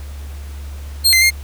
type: tone with pitch steps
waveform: sawtooth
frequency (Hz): 4219 / 2075 / 2120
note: C8 / C7 / C7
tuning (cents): +14 / -15 / +22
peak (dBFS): -6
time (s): 1.04-1.307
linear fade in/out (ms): 20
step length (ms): 89
effects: added 71 Hz sine -27 dBFS peak until 1.43 s + pink hiss -42 dBFS RMS until 1.43 s